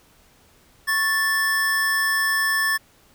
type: tone pair together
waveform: square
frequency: 1108.7 / 1760 Hz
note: C#6 / A6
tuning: 0 / 0 cents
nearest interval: minor sixth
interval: 800 cents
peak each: -29 / -20 dBFS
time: 0.87-2.78 s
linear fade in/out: 20 ms
effects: pink hiss -56 dBFS RMS until 3.14 s